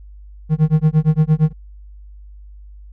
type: tone with tremolo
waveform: triangle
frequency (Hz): 155.56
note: D#3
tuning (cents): 0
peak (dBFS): -6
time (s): 0.49-1.53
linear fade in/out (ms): 50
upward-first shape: sine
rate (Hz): 8.7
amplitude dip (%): 100
effects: added 50 Hz sine -36 dBFS peak until 2.92 s